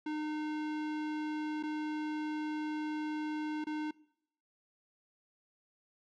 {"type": "tone with dropouts", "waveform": "square", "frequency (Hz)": 305.1, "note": "D#4", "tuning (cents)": -34, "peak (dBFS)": -35, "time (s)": [0.06, 3.91], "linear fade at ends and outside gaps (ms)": 5, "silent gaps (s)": [[1.628, 1.634], [3.642, 3.668]], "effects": ["noise-tail reverb RT60 0.7 s tail -21 dB re dry", "low-pass 3000 Hz 12 dB/octave"]}